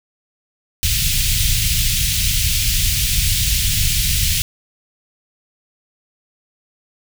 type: band-stop noise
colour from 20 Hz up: pink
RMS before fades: -17 dBFS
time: 0.83-4.42 s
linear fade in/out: 0 ms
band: 130 to 2600 Hz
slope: 24 dB/octave
effects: none